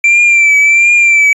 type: tone with vibrato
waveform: triangle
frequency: 2349 Hz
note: D7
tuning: in tune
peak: -3 dBFS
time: 0.04-1.33 s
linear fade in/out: 2 ms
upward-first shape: triangle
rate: 1.4 Hz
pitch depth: 53 cents each way
effects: resampled to 24000 Hz